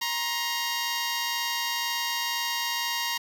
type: tone pair together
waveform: 10% pulse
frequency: 942 / 1064.1 Hz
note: A#5 / C6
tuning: +18 / +29 cents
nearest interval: major second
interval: 211 cents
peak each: -19 / -26 dBFS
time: 0.01-3.18 s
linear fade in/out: 10 ms
effects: 8-bit